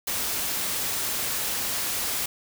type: noise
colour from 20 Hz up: white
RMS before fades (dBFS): -28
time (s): 0.07-2.26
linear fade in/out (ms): 5
effects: none